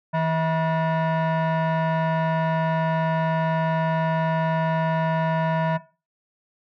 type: tone with frequency modulation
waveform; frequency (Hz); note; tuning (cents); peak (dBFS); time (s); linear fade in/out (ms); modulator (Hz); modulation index
sine; 161.6; E3; -34; -17; 0.13-5.78; 20; 806; 1.2
effects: noise-tail reverb RT60 0.3 s tail -17 dB re dry + tanh soft clip ceiling -19 dBFS